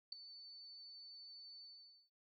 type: tone with ADSR envelope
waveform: sine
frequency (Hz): 4506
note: C#8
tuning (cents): +28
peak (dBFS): -38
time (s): 0.12-2.1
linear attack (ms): 4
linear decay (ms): 8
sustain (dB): -15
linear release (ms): 490
effects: none